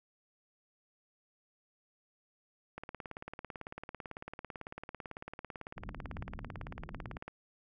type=click train; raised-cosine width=0.5 ms; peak=-27 dBFS; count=82; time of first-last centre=2.78-7.28 s; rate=18 Hz
type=low-pass noise; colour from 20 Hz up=pink; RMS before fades=-46 dBFS; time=5.76-7.18 s; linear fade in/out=10 ms; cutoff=240 Hz; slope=24 dB/octave
effects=none